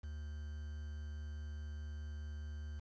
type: tone with quantisation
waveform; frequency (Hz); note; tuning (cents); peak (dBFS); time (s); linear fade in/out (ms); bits
triangle; 74.6; D2; +28; -40; 0.03-2.8; 10; 10
effects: resampled to 16000 Hz